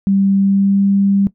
sine tone with pitch glide, 196 to 197.93 Hz, G3 to G3, 0 to +17 cents, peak -10 dBFS, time 0.07-1.27 s, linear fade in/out 0 ms, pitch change +17 cents, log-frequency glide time 0.37-0.81 s, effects noise-tail reverb RT60 0.1 s tail -17 dB re dry

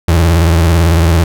35% pulse tone with vibrato, 83.1 Hz, E2, 15 cents sharp, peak -5 dBFS, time 0.08-1.24 s, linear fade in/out 5 ms, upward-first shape sine, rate 18 Hz, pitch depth 100 cents each way, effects none

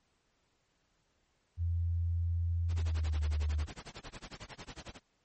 sine tone with pitch glide, 85 to 75.73 Hz, F2 to D#2, -46 to -46 cents, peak -29 dBFS, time 1.57-3.67 s, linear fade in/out 50 ms, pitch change -200 cents, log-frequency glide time 2.69-3.21 s
pink noise with tremolo, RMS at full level -44 dBFS, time 2.68-5 s, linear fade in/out 50 ms, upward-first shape sine, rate 11 Hz, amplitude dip 100%
effects pink hiss -75 dBFS RMS until 5.24 s + MP3 32 kbps

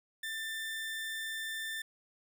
30% pulse tone, 1782 Hz, A6, 22 cents sharp, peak -34 dBFS, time 0.23-1.82 s, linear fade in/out 5 ms, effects none

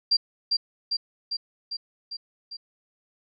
sine tone with echo, 4741 Hz, D8, 16 cents sharp, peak -17 dBFS, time 0.11-0.17 s, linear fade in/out 10 ms, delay 400 ms, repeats 6, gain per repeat -3 dB, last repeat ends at 2.57 s, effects none

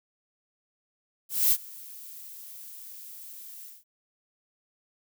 violet noise with ADSR envelope, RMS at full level -20 dBFS, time 1.29-3.84 s, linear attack 220 ms, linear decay 60 ms, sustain -24 dB, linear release 180 ms, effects none

